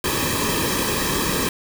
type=noise with comb filter; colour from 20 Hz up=pink; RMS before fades=-22 dBFS; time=0.04-1.49 s; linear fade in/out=2 ms; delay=1.4 ms; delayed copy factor=-0.75; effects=none